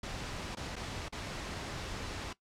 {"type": "noise with dropouts", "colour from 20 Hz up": "pink", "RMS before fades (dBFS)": -40, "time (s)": [0.03, 2.33], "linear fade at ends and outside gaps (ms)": 5, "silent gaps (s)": [[0.551, 0.569], [0.757, 0.763], [1.085, 1.124]], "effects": ["noise-tail reverb RT60 0.1 s tail -17 dB re dry", "low-pass 6000 Hz 12 dB/octave"]}